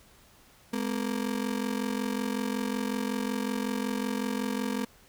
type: ring-modulated tone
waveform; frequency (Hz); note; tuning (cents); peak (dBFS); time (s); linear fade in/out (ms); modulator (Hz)
35% pulse; 232.7; A#3; -3; -24; 0.73-4.85; 0; 22.7
effects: pink hiss -58 dBFS RMS until 5.08 s